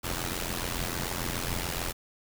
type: noise with amplitude modulation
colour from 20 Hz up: pink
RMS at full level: -29 dBFS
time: 0.03-1.93 s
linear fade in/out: 20 ms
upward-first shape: sine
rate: 86.9 Hz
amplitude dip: 80%
effects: none